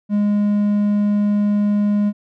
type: tone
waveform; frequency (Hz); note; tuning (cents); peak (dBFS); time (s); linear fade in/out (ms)
triangle; 206.3; G#3; -11; -12; 0.09-2.13; 50
effects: none